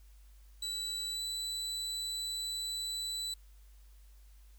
35% pulse tone with pitch glide, 3951 to 3976 Hz, B7 to B7, 0 to +11 cents, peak -34 dBFS, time 0.62-3.34 s, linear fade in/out 5 ms, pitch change +11 cents, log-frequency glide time 1.1-1.22 s, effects added 50 Hz sine -54 dBFS peak until 4.58 s + white hiss -69 dBFS RMS until 4.58 s

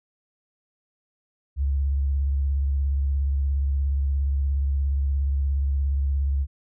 sine tone with vibrato, 69.3 Hz, C#2, in tune, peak -20 dBFS, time 1.56-6.47 s, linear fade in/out 50 ms, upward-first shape square, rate 17 Hz, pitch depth 43 cents each way, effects none

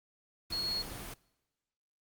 sine tone in noise, 4320 Hz, C#8, 45 cents flat, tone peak -32 dBFS, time 0.52-0.82 s, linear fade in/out 5 ms, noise pink, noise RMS -43 dBFS, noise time 0.5-1.14 s, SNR +8 dB, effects noise-tail reverb RT60 1.0 s tail -23 dB re dry + Opus 24 kbps

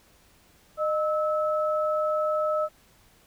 sine tone pair together, 613.5 / 1300 Hz, D#5 / E6, -25 / -24 cents, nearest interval octave + minor second, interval 1301 cents, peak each -24 / -28 dBFS, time 0.77-2.69 s, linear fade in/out 50 ms, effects pink hiss -59 dBFS RMS until 3.26 s

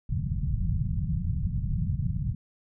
white low-pass noise, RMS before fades -28 dBFS, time 0.09-2.35 s, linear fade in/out 5 ms, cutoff 170 Hz, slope 48 dB/octave, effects none

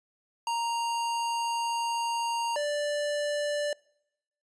square tone pair in turn, 932 / 587.1 Hz, A#5 / D5, -1 / -1 cents, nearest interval minor sixth, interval 800 cents, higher first, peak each -28 dBFS, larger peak neither, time 0.47-2.56 / 2.56-3.73 s, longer first, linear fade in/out 2 ms, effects noise-tail reverb RT60 0.8 s tail -25 dB re dry + resampled to 22050 Hz

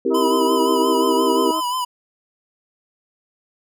sine chord, C dominant seventh, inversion none, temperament equal, 261.6 / 329.6 / 392 / 466.2 Hz, C4 / E4 / G4 / Bb4, 0 / 0 / 0 / 0 cents, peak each -23 / -23 / -20 / -22 dBFS, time 0.05-1.51 s, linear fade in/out 5 ms
harmonic tone, 319.1 Hz, D#4, 44 cents sharp, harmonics 1 / 2 / 3 / 4, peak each -26 / -29 / -31 / -32 dBFS, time 0.1-1.61 s, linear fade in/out 20 ms
square tone with vibrato, 1000 Hz, B5, 21 cents sharp, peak -21 dBFS, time 0.14-1.85 s, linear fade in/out 10 ms, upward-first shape sine, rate 5.7 Hz, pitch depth 49 cents each way
effects none

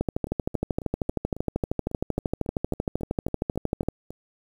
two click trains, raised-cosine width 2 ms, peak -11 / -24 dBFS, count 51 / 15, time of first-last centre 0.01-3.886 / 0.27-4.106 s, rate 12.9 / 3.65 Hz, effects 8-bit

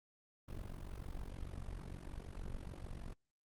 brown noise with amplitude modulation, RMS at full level -42 dBFS, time 0.48-3.14 s, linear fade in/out 10 ms, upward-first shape sine, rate 46.6 Hz, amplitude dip 85%, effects Opus 32 kbps

